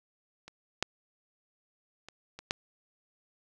clicks, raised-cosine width 0.2 ms, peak -29 / -10 / -28 / -26 / -11 dBFS, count 5, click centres 0.48 / 0.826 / 2.086 / 2.39 / 2.509 s, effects none

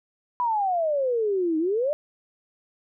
sine exponential two-way sweep, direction down then up, 1000 to 308.2 to 614 Hz, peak -21 dBFS, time 0.4-1.93 s, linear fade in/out 0 ms, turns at 1.58 s, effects none

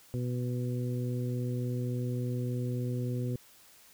harmonic tone, 123.47 Hz, B2, in tune, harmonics 1 / 2 / 3 / 4, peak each -31 / -37 / -41 / -43 dBFS, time 0.14-3.36 s, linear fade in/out 0 ms, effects white hiss -58 dBFS RMS until 3.93 s

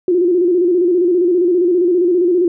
sine tone with vibrato, 353.7 Hz, F4, 22 cents sharp, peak -10 dBFS, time 0.08-2.48 s, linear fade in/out 2 ms, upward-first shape square, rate 15 Hz, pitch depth 63 cents each way, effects none

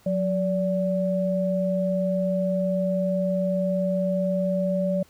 sine tone pair together, 182.18 / 578 Hz, F#3 / D5, -27 / -28 cents, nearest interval octave + minor sixth, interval 1999 cents, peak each -24 dBFS, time 0.06-5.03 s, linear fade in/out 5 ms, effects pink hiss -57 dBFS RMS until 5.09 s

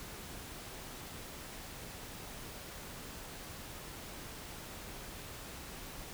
silence, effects pink hiss -47 dBFS RMS until 6.13 s

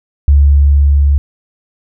sine tone with level ramp, 71.1 Hz, C#2, 45 cents sharp, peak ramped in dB -3 to -6 dBFS, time 0.28-1.18 s, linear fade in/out 0 ms, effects none

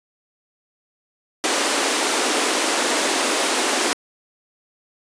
pink high-pass noise, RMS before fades -20 dBFS, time 1.44-3.93 s, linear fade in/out 0 ms, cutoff 260 Hz, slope 48 dB/octave, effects resampled to 22050 Hz

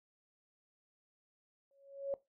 sine tone with exponential growth, 554 Hz, C#5, 1 cent flat, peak -31 dBFS, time 1.71-2.14 s, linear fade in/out 1 ms, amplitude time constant 93 ms, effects noise-tail reverb RT60 0.2 s tail -18 dB re dry

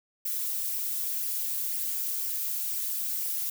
violet noise with flanger, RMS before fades -31 dBFS, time 0.25-3.5 s, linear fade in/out 5 ms, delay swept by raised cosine 0.36 to 5.96 ms, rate 2 Hz, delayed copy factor +0.55, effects none

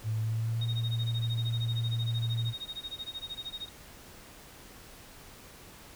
sine tone with pitch glide, 110 to 115.07 Hz, A2 to A#2, 0 to -22 cents, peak -28 dBFS, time 0.03-2.54 s, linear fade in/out 50 ms, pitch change +78 cents, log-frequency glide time 0.2-0.63 s
sine tone with tremolo, 3729 Hz, A#7, in tune, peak -34 dBFS, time 0.61-3.69 s, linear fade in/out 5 ms, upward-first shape sine, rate 13 Hz, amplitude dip 100%
effects pink hiss -51 dBFS RMS until 5.95 s

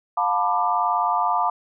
sine chord, B half-diminished seventh, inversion second, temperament just, 711.2 / 889 / 987.8 / 1185.3 Hz, F5 / A5 / B5 / D6, +31 / +18 / 0 / +16 cents, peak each -24 dBFS, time 0.17-1.5 s, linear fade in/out 5 ms, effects none

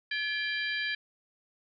harmonic tone with a mistuned harmonic, 789 Hz, G5, 11 cents sharp, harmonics 2 / 3 / 4 / 5 / 6, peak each -32 / -36 / -38 / -40 / -42 dBFS, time 0.11-0.95 s, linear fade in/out 5 ms, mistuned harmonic 2, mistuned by +140 cents, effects none

